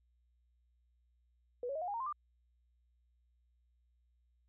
sine tone with pitch steps, 489.3 / 555.6 / 630.9 / 716.4 / 813.4 / 923.7 / 1048.8 / 1191 Hz, B4 / C#5 / D#5 / F5 / G#5 / A#5 / C6 / D6, -16 / +4 / +24 / +44 / -36 / -16 / +4 / +24 cents, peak -36 dBFS, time 1.63-2.126 s, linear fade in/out 2 ms, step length 62 ms, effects added 60 Hz sine -70 dBFS peak until 4.48 s

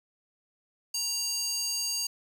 square tone with high-pass filter, 935 Hz, A#5, 5 cents sharp, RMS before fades -31 dBFS, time 0.94-2.07 s, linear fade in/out 5 ms, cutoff 5400 Hz, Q 4.1, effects none

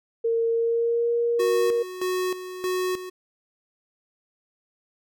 sine tone with pitch glide, 459 to 470.8 Hz, A#4 to A#4, -27 to +17 cents, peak -20 dBFS, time 0.24-1.83 s, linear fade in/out 10 ms, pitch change +44 cents, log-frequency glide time 0.49-1.11 s
square tone with tremolo, 367.7 Hz, F#4, 11 cents flat, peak -24 dBFS, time 1.39-3.1 s, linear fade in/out 10 ms, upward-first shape square, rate 1.6 Hz, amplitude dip 70%
effects none

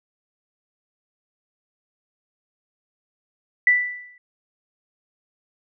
sine tone with exponential decay, 1975.5 Hz, B6, in tune, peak -10 dBFS, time 3.67-4.18 s, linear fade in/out 2 ms, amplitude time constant 110 ms, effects none

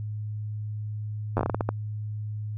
slowing click train, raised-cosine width 1 ms, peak -11 dBFS, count 10, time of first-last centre 1.37-1.69 s, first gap 10 ms, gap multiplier 1.3, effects added 106 Hz sine -30 dBFS peak until 2.57 s

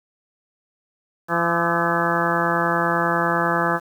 harmonic tone with a mistuned harmonic, 170 Hz, F3, 46 cents flat, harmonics 1 / 2 / 3 / 4 / 5 / 6 / 7 / 8 / 9 / 10, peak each -27 / -27 / -27 / -27 / -27 / -27 / -27 / -27 / -27 / -27 dBFS, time 1.28-3.8 s, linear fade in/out 50 ms, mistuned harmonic 8, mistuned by -75 cents, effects 8-bit

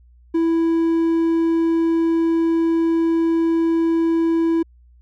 triangle tone, 330 Hz, E4, 2 cents sharp, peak -13 dBFS, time 0.34-4.63 s, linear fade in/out 10 ms, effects added 60 Hz sine -47 dBFS peak until 5.01 s

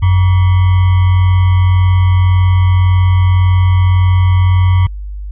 sine tone with sample-and-hold, 91.8 Hz, F#2, 13 cents flat, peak -6 dBFS, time 0.02-4.87 s, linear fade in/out 10 ms, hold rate 1050 Hz, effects added 50 Hz sine -21 dBFS peak until 5.31 s + resampled to 8000 Hz

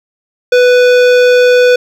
sine tone with hard clipping, 495.3 Hz, B4, 5 cents sharp, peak -6 dBFS, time 0.52-1.76 s, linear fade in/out 5 ms, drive 16 dB, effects none

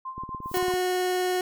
sine tone with tremolo, 1046.5 Hz, C6, in tune, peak -30 dBFS, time 0.05-0.72 s, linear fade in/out 5 ms, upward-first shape triangle, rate 7.8 Hz, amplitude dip 80%
click train, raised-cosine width 3 ms, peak -27 dBFS, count 11, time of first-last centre 0.18-0.739 s, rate 17.9 Hz
violet noise with exponential growth, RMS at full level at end -30 dBFS, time 0.42-0.58 s, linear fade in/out 2 ms, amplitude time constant 34 ms
30% pulse tone with vibrato, 365 Hz, F#4, 24 cents flat, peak -21 dBFS, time 0.54-1.41 s, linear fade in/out 2 ms, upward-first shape sine, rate 20 Hz, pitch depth 11 cents each way
effects none

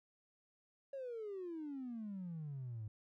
triangle exponential sweep, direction down, 559 to 103.83 Hz, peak -39 dBFS, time 0.93-2.88 s, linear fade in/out 5 ms, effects tanh soft clip ceiling -39 dBFS

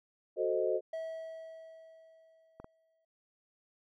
sine chord, F# diminished seventh, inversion none, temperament equal, 370 / 440 / 523.3 / 622.3 Hz, F#4 / A4 / C5 / Eb5, 0 / 0 / 0 / 0 cents, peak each -34 dBFS, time 0.36-0.81 s, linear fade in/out 50 ms
triangle tone with exponential decay, 648 Hz, E5, 30 cents flat, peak -33 dBFS, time 0.93-3.05 s, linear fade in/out 5 ms, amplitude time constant 460 ms
clicks, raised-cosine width 1 ms, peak -32 dBFS, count 2, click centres 2.6 / 2.644 s
effects none

